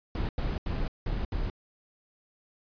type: noise bursts at uneven times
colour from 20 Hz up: brown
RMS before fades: -30 dBFS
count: 5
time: 0.15-0.29 / 0.38-0.58 / 0.66-0.88 / 1.06-1.25 / 1.32-1.5 s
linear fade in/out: 2 ms
effects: resampled to 11025 Hz